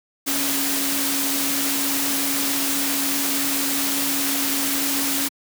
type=tone in noise; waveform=sine; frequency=277.7 Hz; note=C#4; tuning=3 cents sharp; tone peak=-27 dBFS; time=0.26-5.29 s; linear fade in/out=20 ms; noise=white; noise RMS=-23 dBFS; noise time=0.26-5.29 s; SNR=-7 dB; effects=high-pass 150 Hz 12 dB/octave